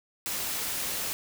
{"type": "noise", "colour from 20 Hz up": "white", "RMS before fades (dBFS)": -32, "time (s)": [0.26, 1.13], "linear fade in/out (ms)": 0, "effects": []}